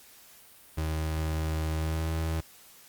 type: tone with pitch glide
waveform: 35% pulse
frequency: 78.7 to 80.54 Hz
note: D#2 to E2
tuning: +20 to -40 cents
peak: -26 dBFS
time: 0.77-2.41 s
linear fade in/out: 10 ms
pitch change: +40 cents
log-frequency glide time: 1.68-2.09 s
effects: white hiss -54 dBFS RMS until 2.88 s + Opus 48 kbps